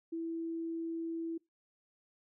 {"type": "tone", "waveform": "sine", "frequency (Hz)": 330, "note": "E4", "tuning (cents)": 2, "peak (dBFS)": -35, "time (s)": [0.12, 1.38], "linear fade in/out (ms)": 10, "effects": ["noise-tail reverb RT60 0.2 s tail -24 dB re dry"]}